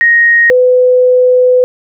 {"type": "tone pair in turn", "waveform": "sine", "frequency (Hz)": [1871, 502.3], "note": ["A#6", "B4"], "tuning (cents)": [6, 29], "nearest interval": "octave + major seventh", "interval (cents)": 2277, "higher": "first", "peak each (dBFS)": -4, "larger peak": "neither", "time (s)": [[0.01, 0.5], [0.5, 1.64]], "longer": "second", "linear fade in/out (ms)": 0, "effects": []}